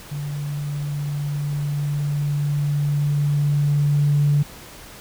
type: tone with level ramp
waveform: sine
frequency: 145.2 Hz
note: D3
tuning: 19 cents flat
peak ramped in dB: -25 to -13 dBFS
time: 0.11-4.43 s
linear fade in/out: 10 ms
effects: tanh soft clip ceiling -9 dBFS + pink hiss -41 dBFS RMS until 5 s